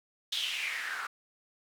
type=noise with band-pass filter sweep; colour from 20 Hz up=white; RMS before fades=-35 dBFS; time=0.32-1.07 s; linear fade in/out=5 ms; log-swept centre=3600 to 1300 Hz; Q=5.4; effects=none